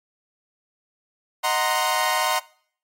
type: chord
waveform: sawtooth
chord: C half-diminished seventh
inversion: first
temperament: equal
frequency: 622.3 / 740 / 932.3 / 1046.5 Hz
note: Eb5 / Gb5 / Bb5 / C6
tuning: 0 / 0 / 0 / 0 cents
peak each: -25 / -22 / -21 / -21 dBFS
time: 1.43-2.4 s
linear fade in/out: 20 ms
effects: noise-tail reverb RT60 0.6 s tail -23 dB re dry + AAC 48 kbps